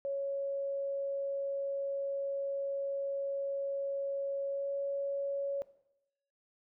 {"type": "tone with pitch glide", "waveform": "sine", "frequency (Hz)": [554.4, 557.9], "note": ["C#5", "C#5"], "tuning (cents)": [0, 11], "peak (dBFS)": -32, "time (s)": [0.05, 5.62], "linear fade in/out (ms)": 0, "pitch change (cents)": 11, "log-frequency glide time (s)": [4.49, 4.7], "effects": ["noise-tail reverb RT60 0.8 s tail -17 dB re dry"]}